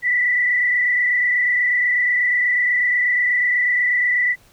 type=tone with frequency modulation; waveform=sine; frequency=1968 Hz; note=B6; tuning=7 cents flat; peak=-15 dBFS; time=0.02-4.36 s; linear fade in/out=50 ms; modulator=28.2 Hz; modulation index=1.5; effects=pink hiss -53 dBFS RMS until 4.52 s